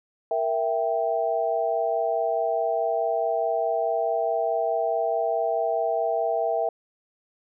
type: chord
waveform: sine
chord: E diminished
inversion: second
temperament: equal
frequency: 466.2 / 659.3 / 784 Hz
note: Bb4 / E5 / G5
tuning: 0 / 0 / 0 cents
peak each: -28 / -24 / -28 dBFS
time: 0.31-6.69 s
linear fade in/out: 2 ms
effects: none